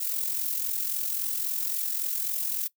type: noise with amplitude modulation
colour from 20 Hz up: violet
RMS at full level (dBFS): -27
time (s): 0-2.68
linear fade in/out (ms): 10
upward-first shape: sine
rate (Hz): 43.7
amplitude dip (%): 55
effects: noise-tail reverb RT60 0.1 s tail -20 dB re dry